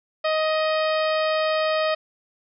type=harmonic tone; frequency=626 Hz; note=D#5; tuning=10 cents sharp; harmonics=1 / 2 / 3 / 4 / 5 / 6 / 7 / 8; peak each=-21 / -27 / -31 / -33 / -35 / -37 / -38 / -39 dBFS; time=0.24-1.95 s; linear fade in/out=10 ms; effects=none

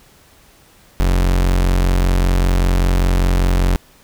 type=tone; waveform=40% pulse; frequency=45.1 Hz; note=F#1; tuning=44 cents flat; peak=-11 dBFS; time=1-3.76 s; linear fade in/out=0 ms; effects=pink hiss -49 dBFS RMS until 4.03 s

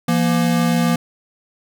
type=tone pair together; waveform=square; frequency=169.6 / 236.7 Hz; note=E3 / A#3; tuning=+50 / +27 cents; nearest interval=tritone; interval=577 cents; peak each=-18 dBFS; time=0.08-0.96 s; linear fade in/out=5 ms; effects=none

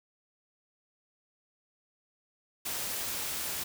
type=noise; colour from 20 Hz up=white; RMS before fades=-35 dBFS; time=2.65-3.64 s; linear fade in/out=10 ms; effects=none

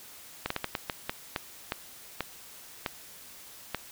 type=slowing click train; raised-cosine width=0.3 ms; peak=-13 dBFS; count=12; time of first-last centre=0.46-3.747 s; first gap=44 ms; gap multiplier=1.35; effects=white hiss -49 dBFS RMS until 3.91 s

